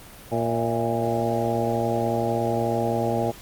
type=harmonic tone with a mistuned harmonic; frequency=116.54 Hz; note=A#2; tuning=in tune; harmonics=1 / 2 / 3 / 4 / 5 / 6 / 7; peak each=-29 / -29 / -29 / -29 / -29 / -29 / -29 dBFS; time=0.31-3.32 s; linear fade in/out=20 ms; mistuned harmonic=6; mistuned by=-64 cents; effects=pink hiss -44 dBFS RMS until 3.41 s + Opus 32 kbps